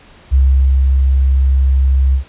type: tone with ADSR envelope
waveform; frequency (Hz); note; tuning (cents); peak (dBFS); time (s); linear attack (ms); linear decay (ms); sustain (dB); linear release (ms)
sine; 66.7; C2; +34; -6; 0.31-2.24; 29; 450; -2; 97
effects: pink hiss -43 dBFS RMS until 2.28 s + resampled to 8000 Hz